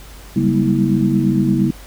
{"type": "tone cluster", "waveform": "sine", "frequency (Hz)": [138.9, 192.8, 201.5, 238.8, 323], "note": ["C#3", "G3", "G3", "A#3", "E4"], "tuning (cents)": [4, -28, 48, 42, -35], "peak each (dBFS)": -19, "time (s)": [0.36, 1.71], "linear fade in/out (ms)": 5, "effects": ["added 50 Hz sine -36 dBFS peak until 1.86 s", "pink hiss -41 dBFS RMS until 1.86 s"]}